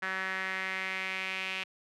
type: tone with band-pass filter sweep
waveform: sawtooth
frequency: 189.2 Hz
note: F#3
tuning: 39 cents sharp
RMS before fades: -35 dBFS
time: 0.02-1.64 s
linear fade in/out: 10 ms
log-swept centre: 1700 to 2600 Hz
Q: 3.8
effects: none